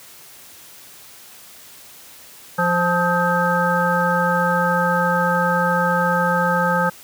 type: harmonic tone with a mistuned harmonic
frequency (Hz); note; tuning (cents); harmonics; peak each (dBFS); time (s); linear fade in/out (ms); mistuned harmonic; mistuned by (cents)
174.61; F3; 0; 1 / 3 / 5 / 7 / 9; -22 / -22 / -22 / -22 / -22; 2.58-6.9; 10; 7; +62
effects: white hiss -43 dBFS RMS until 7.03 s + high-pass 60 Hz 12 dB/octave